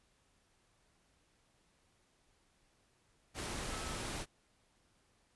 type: tone in noise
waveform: sine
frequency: 1300 Hz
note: E6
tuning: 24 cents flat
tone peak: -50 dBFS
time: 3.67-4 s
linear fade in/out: 50 ms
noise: pink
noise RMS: -41 dBFS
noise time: 3.34-4.26 s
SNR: -12 dB
effects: pink hiss -73 dBFS RMS until 5.35 s + resampled to 24000 Hz